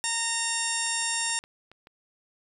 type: harmonic tone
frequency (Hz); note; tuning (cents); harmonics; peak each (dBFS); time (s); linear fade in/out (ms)
921; A#5; -21; 1 / 2 / 3 / 4 / 5 / 6 / 7 / 8 / 9 / 10; -36 / -34 / -36 / -36 / -43 / -34 / -44 / -32 / -44 / -32; 0.04-1.39; 0
type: clicks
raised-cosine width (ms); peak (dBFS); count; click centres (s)
0.3; -33; 9; 0.865 / 1.023 / 1.139 / 1.213 / 1.264 / 1.298 / 1.439 / 1.716 / 1.871
effects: 10-bit